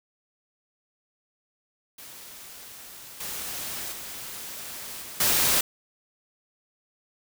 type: noise with level steps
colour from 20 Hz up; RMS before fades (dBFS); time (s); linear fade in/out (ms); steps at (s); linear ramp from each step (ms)
white; -44 / -34 / -38 / -40 / -22; 1.98-5.61; 5; 3.2 / 3.92 / 5.02 / 5.2; 5
effects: none